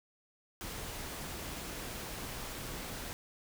pink noise, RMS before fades -42 dBFS, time 0.61-3.13 s, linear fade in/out 0 ms, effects none

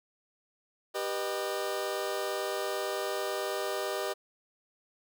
sawtooth chord, G augmented, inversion none, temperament just, 392 / 490 / 612.5 Hz, G4 / B4 / D#5, 0 / -14 / -27 cents, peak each -31 / -33 / -31 dBFS, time 0.94-4.14 s, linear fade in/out 20 ms, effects none

